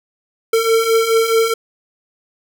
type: beating tone pair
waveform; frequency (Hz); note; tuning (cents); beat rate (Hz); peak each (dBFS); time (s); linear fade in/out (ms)
square; 448.7 / 453.4; A4 / A#4; +34 / -48; 4.7; -19 / -14; 0.53-1.54; 5
effects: none